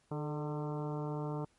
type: harmonic tone with a mistuned harmonic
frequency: 150 Hz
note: D3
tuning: 37 cents sharp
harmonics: 1 / 2 / 3 / 4 / 5 / 6 / 7 / 8 / 9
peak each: -37 / -42 / -42 / -47 / -49 / -47 / -51 / -53 / -56 dBFS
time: 0.11-1.45 s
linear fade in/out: 5 ms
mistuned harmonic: 3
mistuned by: -45 cents
effects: pink hiss -71 dBFS RMS until 1.58 s + MP3 48 kbps